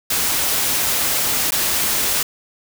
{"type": "noise with dropouts", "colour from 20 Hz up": "white", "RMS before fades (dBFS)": -19, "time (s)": [0.1, 2.23], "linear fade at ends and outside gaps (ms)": 5, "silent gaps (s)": [1.508, 1.52], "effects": []}